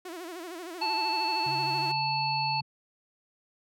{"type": "tone with vibrato", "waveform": "sawtooth", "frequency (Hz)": 346.1, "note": "F4", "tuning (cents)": -16, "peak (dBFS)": -34, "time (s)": [0.05, 1.92], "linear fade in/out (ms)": 5, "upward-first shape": "sine", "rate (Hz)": 13, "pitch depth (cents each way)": 130}
{"type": "harmonic tone", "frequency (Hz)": 880, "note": "A5", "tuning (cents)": 0, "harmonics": [1, 3, 5], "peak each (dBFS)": [-28, -34, -32], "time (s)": [0.81, 2.61], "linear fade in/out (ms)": 10}
{"type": "tone with pitch glide", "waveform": "sine", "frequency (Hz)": [138.59, 141.5], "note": ["C#3", "C#3"], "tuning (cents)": [0, 36], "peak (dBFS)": -37, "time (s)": [1.46, 2.62], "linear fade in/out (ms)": 5, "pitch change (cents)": 36, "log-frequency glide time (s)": [1.71, 1.83]}
{"effects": []}